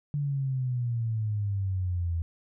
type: exponential sweep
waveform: sine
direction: down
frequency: 146.83 to 82.41 Hz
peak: -26 dBFS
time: 0.14-2.22 s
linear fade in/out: 0 ms
effects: none